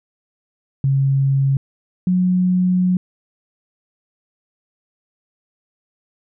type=tone pair in turn; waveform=sine; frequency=136.5 / 182.21 Hz; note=C#3 / F#3; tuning=-26 / -26 cents; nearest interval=perfect fourth; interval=500 cents; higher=second; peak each=-13 dBFS; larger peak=neither; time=0.84-1.57 / 2.07-2.97 s; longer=second; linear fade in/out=2 ms; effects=none